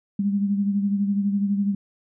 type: beating tone pair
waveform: sine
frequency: 199.9 / 211.9 Hz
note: G3 / G#3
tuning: +34 / +35 cents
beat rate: 12 Hz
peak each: -20 / -29 dBFS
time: 0.19-1.75 s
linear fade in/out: 5 ms
effects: none